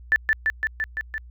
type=tone with echo; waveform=sine; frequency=1760 Hz; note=A6; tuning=in tune; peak=-14 dBFS; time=0.12-0.16 s; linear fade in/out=0 ms; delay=170 ms; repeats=6; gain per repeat=-2 dB; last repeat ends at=1.18 s; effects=added 60 Hz sine -41 dBFS peak until 1.3 s